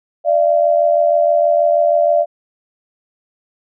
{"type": "tone pair together", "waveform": "sine", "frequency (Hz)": [592.7, 679], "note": ["D5", "F5"], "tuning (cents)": [16, -49], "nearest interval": "major second", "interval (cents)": 235, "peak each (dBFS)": -13, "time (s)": [0.24, 2.26], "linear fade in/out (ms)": 50, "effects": []}